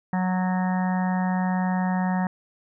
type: harmonic tone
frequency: 184.3 Hz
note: F#3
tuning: 7 cents flat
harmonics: 1 / 3 / 4 / 5 / 6 / 7 / 8 / 9 / 10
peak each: -22 / -39 / -31 / -32 / -42 / -42 / -47 / -40 / -37 dBFS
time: 0.13-2.27 s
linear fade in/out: 2 ms
effects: none